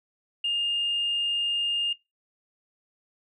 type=tone; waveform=sine; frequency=2823 Hz; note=F7; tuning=18 cents sharp; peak=-23 dBFS; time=0.44-1.93 s; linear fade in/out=5 ms; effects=noise-tail reverb RT60 0.2 s tail -20 dB re dry + tanh soft clip ceiling -19 dBFS